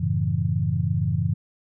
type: chord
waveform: sine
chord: F# minor seventh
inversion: none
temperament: equal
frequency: 92.5 / 110 / 138.59 / 164.81 Hz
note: F#2 / A2 / C#3 / E3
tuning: 0 / 0 / 0 / 0 cents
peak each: -26 dBFS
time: 0-1.34 s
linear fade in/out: 10 ms
effects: none